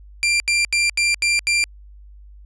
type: tone bursts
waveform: sawtooth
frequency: 2374 Hz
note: D7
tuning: 18 cents sharp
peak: -12 dBFS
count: 6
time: 0.23-1.64 s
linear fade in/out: 0 ms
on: 170 ms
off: 78 ms
effects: added 50 Hz sine -40 dBFS peak until 2.45 s + resampled to 22050 Hz